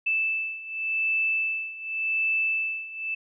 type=beating tone pair; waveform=sine; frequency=2636 / 2636.88 Hz; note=E7 / E7; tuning=-1 / 0 cents; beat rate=0.88 Hz; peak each=-29 / -26 dBFS; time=0.06-3.15 s; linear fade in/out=10 ms; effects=none